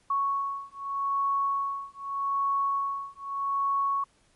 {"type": "beating tone pair", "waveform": "sine", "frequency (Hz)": [1108.7, 1109.52], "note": ["C#6", "C#6"], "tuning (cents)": [0, 1], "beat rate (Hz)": 0.82, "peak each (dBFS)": -29, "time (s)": [0.1, 4.04], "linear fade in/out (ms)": 5, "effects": ["pink hiss -65 dBFS RMS until 4.35 s", "MP3 48 kbps"]}